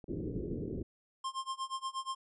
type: click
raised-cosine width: 2 ms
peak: -36 dBFS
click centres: 0.042 s
type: low-pass noise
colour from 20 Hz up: white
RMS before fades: -38 dBFS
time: 0.08-0.83 s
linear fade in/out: 10 ms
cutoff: 430 Hz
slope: 48 dB/octave
type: tone with tremolo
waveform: square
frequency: 1060 Hz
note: C6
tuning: 22 cents sharp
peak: -34 dBFS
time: 1.24-2.15 s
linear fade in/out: 5 ms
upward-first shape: sine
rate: 8.4 Hz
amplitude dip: 95%
effects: resampled to 24000 Hz